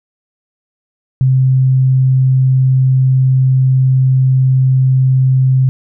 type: tone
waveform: sine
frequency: 130.81 Hz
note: C3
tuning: in tune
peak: -7 dBFS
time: 1.21-5.69 s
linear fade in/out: 0 ms
effects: none